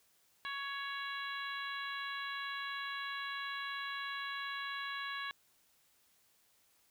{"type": "harmonic tone with a mistuned harmonic", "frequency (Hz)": 557, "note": "C#5", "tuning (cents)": 8, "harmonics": [2, 3, 4, 5, 6, 7], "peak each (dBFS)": [-43, -42, -48, -49, -49, -49], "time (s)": [0.45, 5.31], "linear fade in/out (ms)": 0, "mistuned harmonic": 7, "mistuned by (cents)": 22, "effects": ["white hiss -71 dBFS RMS until 6.9 s"]}